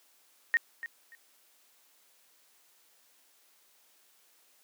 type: tone with echo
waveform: sine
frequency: 1856 Hz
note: A#6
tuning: 8 cents flat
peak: -21 dBFS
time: 0.54-0.57 s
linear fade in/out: 0 ms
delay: 290 ms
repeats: 2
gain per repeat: -14 dB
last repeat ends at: 1.15 s
effects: white hiss -65 dBFS RMS until 4.63 s + high-pass 300 Hz 12 dB/octave